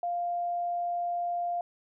sine tone, 698.5 Hz, F5, in tune, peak -28 dBFS, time 0.03-1.61 s, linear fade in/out 2 ms, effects none

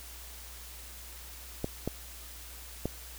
clicks, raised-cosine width 2 ms, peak -17 dBFS, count 3, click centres 1.644 / 1.876 / 2.856 s, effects added 60 Hz sine -48 dBFS peak until 3.18 s + white hiss -48 dBFS RMS until 3.18 s

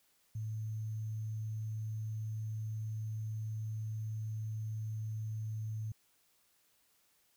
sine tone with sample-and-hold, 109.2 Hz, A2, 13 cents flat, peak -36 dBFS, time 0.35-5.92 s, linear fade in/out 5 ms, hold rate 6300 Hz, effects white hiss -72 dBFS RMS until 7.36 s

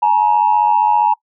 sine tone pair together, 850.9 / 946 Hz, G#5 / A#5, +42 / +25 cents, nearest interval major second, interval 183 cents, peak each -12 dBFS, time 0.02-1.14 s, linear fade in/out 10 ms, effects noise-tail reverb RT60 0.1 s tail -25 dB re dry + tanh soft clip ceiling -4 dBFS

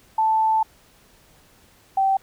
sine tone pair in turn, 880 / 774.9 Hz, A5 / G5, 0 / -20 cents, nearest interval major second, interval 220 cents, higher first, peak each -16 dBFS, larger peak neither, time 0.18-0.63 / 1.97-2.17 s, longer first, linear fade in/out 5 ms, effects pink hiss -55 dBFS RMS until 2.22 s

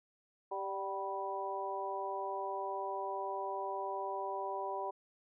harmonic tone with a mistuned harmonic, 196 Hz, G3, in tune, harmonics 2 / 3 / 4 / 5, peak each -42 / -43 / -41 / -40 dBFS, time 0.51-4.91 s, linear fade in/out 10 ms, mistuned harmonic 4, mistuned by -32 cents, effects none

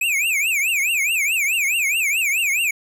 square tone with vibrato, 2451 Hz, D#7, 27 cents flat, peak -18 dBFS, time 0.01-2.71 s, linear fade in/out 5 ms, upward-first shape triangle, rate 4.7 Hz, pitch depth 260 cents each way, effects none

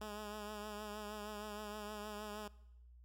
10% pulse tone with vibrato, 210 Hz, G#3, 19 cents sharp, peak -36 dBFS, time 0.01-2.48 s, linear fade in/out 5 ms, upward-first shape triangle, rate 6.4 Hz, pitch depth 42 cents each way, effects noise-tail reverb RT60 0.9 s tail -21 dB re dry + added 60 Hz sine -57 dBFS peak until 3.04 s

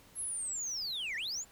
sine linear two-way sweep, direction down then up, 11175 to 1754 to 7380 Hz, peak -32 dBFS, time 0.15-1.45 s, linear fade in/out 50 ms, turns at 1.16 s, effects tanh soft clip ceiling -34 dBFS + pink hiss -60 dBFS RMS until 1.51 s

